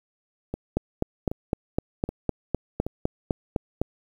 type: two click trains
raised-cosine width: 2 ms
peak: -9 / -16 dBFS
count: 13 / 4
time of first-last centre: 0.77-3.816 / 0.54-2.866 s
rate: 3.94 / 1.29 Hz
effects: 8-bit